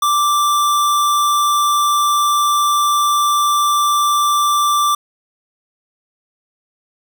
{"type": "tone", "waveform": "square", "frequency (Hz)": 1174.7, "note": "D6", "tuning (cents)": 0, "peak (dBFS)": -13, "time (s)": [0.02, 4.95], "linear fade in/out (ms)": 5, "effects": []}